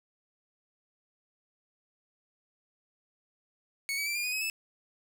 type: tone with pitch steps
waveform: sawtooth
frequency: 2217 / 2279 / 2343 / 2409 / 2477 / 2547 / 2618 Hz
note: C#7 / C#7 / D7 / D7 / D#7 / D#7 / E7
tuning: 0 / +47 / -5 / +43 / -8 / +40 / -13 cents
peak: -27 dBFS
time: 3.89-4.499 s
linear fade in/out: 0 ms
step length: 87 ms
effects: none